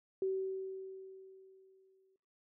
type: tone with exponential decay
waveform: sine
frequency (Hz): 381.6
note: G4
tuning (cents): -47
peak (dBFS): -30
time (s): 0.22-2.16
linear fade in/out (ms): 2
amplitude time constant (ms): 420
effects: noise-tail reverb RT60 0.4 s tail -19 dB re dry